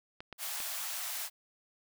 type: clicks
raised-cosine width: 0.3 ms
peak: -27 dBFS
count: 3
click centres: 0.205 / 0.327 / 0.603 s
type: high-pass noise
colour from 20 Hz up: white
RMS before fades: -38 dBFS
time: 0.38-1.3 s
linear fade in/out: 50 ms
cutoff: 600 Hz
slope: 96 dB/octave
effects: none